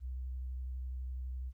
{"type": "tone with vibrato", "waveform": "sine", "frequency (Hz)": 63.6, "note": "C2", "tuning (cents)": -48, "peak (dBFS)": -37, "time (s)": [0, 1.53], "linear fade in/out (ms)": 50, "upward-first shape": "square", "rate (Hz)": 12, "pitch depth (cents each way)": 18, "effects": ["13-bit"]}